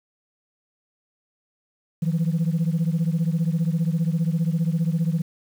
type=beating tone pair; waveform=sine; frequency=160.1 / 175.1 Hz; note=D#3 / F3; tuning=+50 / +5 cents; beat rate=15 Hz; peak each=-20 / -22 dBFS; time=2.02-5.22 s; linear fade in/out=10 ms; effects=tanh soft clip ceiling -16 dBFS + 8-bit